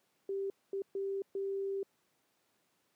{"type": "tone bursts at uneven times", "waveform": "sine", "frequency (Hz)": 392, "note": "G4", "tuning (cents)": 0, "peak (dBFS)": -33, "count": 4, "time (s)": [[0.29, 0.5], [0.73, 0.82], [0.95, 1.22], [1.35, 1.83]], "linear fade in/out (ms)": 2, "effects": ["pink hiss -75 dBFS RMS until 2.95 s", "high-pass 200 Hz 12 dB/octave"]}